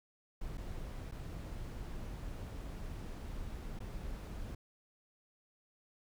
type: noise with dropouts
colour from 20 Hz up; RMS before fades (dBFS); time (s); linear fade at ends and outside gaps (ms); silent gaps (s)
brown; -43; 0.41-4.55; 5; 0.573-0.578 / 1.114-1.12 / 3.791-3.802
effects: none